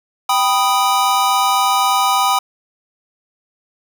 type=chord; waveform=square; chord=G augmented; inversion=none; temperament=equal; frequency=784 / 987.8 / 1244.5 Hz; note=G5 / B5 / D#6; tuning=0 / 0 / 0 cents; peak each=-18 dBFS; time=0.29-2.39 s; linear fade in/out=5 ms; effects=none